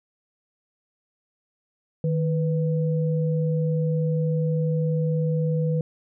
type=tone pair together; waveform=sine; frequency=156.1 / 495.6 Hz; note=D#3 / B4; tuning=+6 / +6 cents; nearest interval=octave + minor sixth; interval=2000 cents; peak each=-21 / -28 dBFS; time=2.04-5.81 s; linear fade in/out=2 ms; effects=none